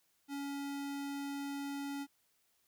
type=tone; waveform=square; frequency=281 Hz; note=C#4; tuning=24 cents sharp; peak=-39 dBFS; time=0.28-2.07 s; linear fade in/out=50 ms; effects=white hiss -75 dBFS RMS until 2.67 s